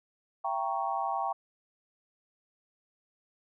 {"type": "chord", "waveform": "sine", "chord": "E diminished seventh", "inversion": "none", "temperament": "equal with one note detuned", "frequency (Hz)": [672.7, 784, 932.3, 1108.7], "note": ["E5", "G5", "Bb5", "Db6"], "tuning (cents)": [35, 0, 0, 0], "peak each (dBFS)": [-37, -32, -35, -35], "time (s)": [0.44, 1.33], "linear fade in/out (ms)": 10, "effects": []}